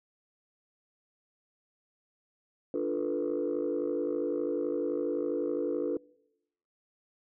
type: chord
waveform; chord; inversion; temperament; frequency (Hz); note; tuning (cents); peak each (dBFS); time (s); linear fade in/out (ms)
sine; B half-diminished seventh; first; equal with one note detuned; 293.7 / 349.2 / 440 / 491.9; D4 / F4 / A4 / B4; 0 / 0 / 0 / -7; -33; 2.74-5.97; 2
effects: noise-tail reverb RT60 0.9 s tail -25 dB re dry + tanh soft clip ceiling -22 dBFS